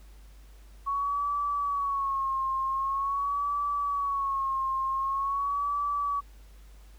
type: tone with vibrato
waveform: sine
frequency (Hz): 1108.7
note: C#6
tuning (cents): 0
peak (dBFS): -26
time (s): 0.86-6.21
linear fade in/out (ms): 20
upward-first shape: sine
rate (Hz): 0.45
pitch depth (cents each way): 69
effects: added 50 Hz sine -48 dBFS peak until 6.98 s + pink hiss -61 dBFS RMS until 6.98 s